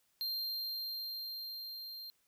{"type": "tone with level ramp", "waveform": "square", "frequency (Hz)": 4182, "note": "C8", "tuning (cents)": -2, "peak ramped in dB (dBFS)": [-35, -45], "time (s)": [0.21, 2.1], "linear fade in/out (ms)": 0, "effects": ["white hiss -75 dBFS RMS until 2.27 s"]}